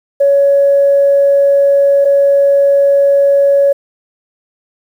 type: tone pair in turn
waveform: sine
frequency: 560 / 560 Hz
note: C#5 / C#5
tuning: +18 / +18 cents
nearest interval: unison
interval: 0 cents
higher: neither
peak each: -5 dBFS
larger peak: neither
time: 0.2-2.05 / 2.05-3.73 s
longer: first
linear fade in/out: 10 ms
effects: tanh soft clip ceiling -1 dBFS + 7-bit